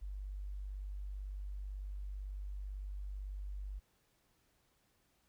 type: tone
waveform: sine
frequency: 49 Hz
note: G1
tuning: in tune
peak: -40 dBFS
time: 0.01-3.8 s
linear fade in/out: 20 ms
effects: pink hiss -75 dBFS RMS until 5.28 s